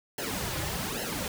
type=noise with flanger; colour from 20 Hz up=pink; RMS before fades=-33 dBFS; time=0.18-1.28 s; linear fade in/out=2 ms; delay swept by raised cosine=0.84 to 4.44 ms; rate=1.2 Hz; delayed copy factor=-0.85; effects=none